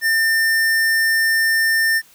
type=tone; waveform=square; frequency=1800 Hz; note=A6; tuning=39 cents sharp; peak=-15 dBFS; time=0.01-2.02 s; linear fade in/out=50 ms; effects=white hiss -50 dBFS RMS until 2.14 s